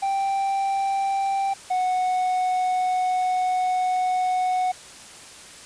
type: tone pair in turn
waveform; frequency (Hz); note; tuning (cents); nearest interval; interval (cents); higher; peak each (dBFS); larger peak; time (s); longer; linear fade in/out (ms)
triangle; 784 / 737; G5 / F#5; 0 / -7; minor second; 107; first; -19 / -18; second; 0.02-1.54 / 1.7-4.72; second; 10
effects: white hiss -43 dBFS RMS until 5.65 s + resampled to 22050 Hz